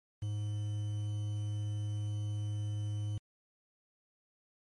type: tone with quantisation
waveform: triangle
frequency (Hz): 104.5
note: G#2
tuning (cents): +11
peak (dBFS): -31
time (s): 0.22-3.18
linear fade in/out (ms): 5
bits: 9
effects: MP3 48 kbps